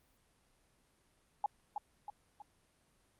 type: tone with echo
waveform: sine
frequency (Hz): 830.6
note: G#5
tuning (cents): 0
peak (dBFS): -29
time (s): 1.44-1.46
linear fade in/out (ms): 2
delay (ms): 320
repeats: 3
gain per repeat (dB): -6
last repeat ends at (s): 2.42
effects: pink hiss -72 dBFS RMS until 3.19 s + Opus 32 kbps